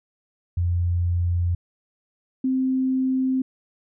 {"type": "tone pair in turn", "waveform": "sine", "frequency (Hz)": [87.31, 260.8], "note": ["F2", "C4"], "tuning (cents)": [0, -5], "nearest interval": "octave + perfect fifth", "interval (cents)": 1895, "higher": "second", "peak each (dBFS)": -19, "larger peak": "neither", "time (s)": [[0.57, 1.55], [2.44, 3.42]], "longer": "neither", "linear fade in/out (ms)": 5, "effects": []}